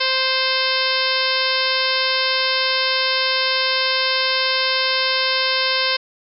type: harmonic tone with a mistuned harmonic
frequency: 523.3 Hz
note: C5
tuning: in tune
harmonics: 1 / 2 / 3 / 4 / 5 / 6 / 7 / 8 / 9 / 10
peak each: -26 / -26 / -26 / -26 / -26 / -26 / -26 / -26 / -26 / -26 dBFS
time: 0-5.97 s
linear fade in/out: 10 ms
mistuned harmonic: 6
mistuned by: -26 cents
effects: none